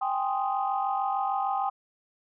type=chord; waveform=sine; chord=Ab major seventh; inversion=third; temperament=equal; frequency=784 / 830.6 / 1046.5 / 1244.5 Hz; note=G5 / Ab5 / C6 / Eb6; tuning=0 / 0 / 0 / 0 cents; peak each=-27 / -33 / -33 / -33 dBFS; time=0.01-1.7 s; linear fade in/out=10 ms; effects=tanh soft clip ceiling -15 dBFS